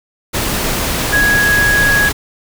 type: tone in noise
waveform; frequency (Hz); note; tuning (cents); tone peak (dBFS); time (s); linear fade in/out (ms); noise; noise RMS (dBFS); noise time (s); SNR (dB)
sine; 1661.2; G#6; 0; -10; 1.12-2.1; 20; pink; -17; 0.33-2.13; +4
effects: none